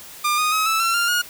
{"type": "tone with pitch steps", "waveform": "sawtooth", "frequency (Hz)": [1200, 1236.6, 1274.3, 1313.2, 1353.2, 1394.5, 1437], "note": ["D6", "D#6", "D#6", "E6", "E6", "F6", "F6"], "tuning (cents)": [37, -11, 41, -7, 45, -3, 49], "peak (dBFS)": -14, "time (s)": [0.24, 1.22], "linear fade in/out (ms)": 10, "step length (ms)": 140, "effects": ["white hiss -40 dBFS RMS until 1.29 s"]}